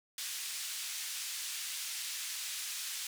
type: band-pass noise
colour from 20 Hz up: white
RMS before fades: -40 dBFS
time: 0.18-3.07 s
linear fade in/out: 2 ms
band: 2200 to 8800 Hz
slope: 12 dB/octave
effects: none